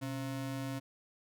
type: ring-modulated tone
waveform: square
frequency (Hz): 200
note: G3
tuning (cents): +35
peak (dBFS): -34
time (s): 0.01-0.8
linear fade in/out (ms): 20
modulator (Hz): 73.8
effects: none